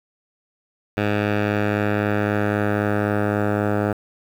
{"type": "tone with low-pass filter sweep", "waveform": "10% pulse", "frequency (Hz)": 103.83, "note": "G#2", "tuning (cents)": 0, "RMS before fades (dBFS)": -21, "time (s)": [0.97, 3.93], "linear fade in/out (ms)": 5, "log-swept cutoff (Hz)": [2500, 1200], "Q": 1.5, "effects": ["7-bit"]}